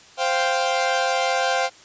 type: chord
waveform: sawtooth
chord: C suspended fourth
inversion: none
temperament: equal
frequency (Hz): 523.3 / 698.5 / 784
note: C5 / F5 / G5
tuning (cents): 0 / 0 / 0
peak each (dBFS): -20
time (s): 0.17-1.7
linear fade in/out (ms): 50
effects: white hiss -48 dBFS RMS until 1.84 s + resampled to 16000 Hz